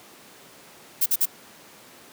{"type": "noise bursts", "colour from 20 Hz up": "violet", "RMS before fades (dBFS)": -20, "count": 3, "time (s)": [1.01, 1.257], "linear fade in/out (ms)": 10, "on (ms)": 51, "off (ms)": 47, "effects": ["pink hiss -48 dBFS RMS until 2.12 s", "high-pass 200 Hz 12 dB/octave"]}